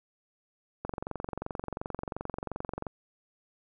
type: click train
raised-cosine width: 1 ms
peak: -20 dBFS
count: 47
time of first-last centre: 0.85-2.868 s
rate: 22.8 Hz
effects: none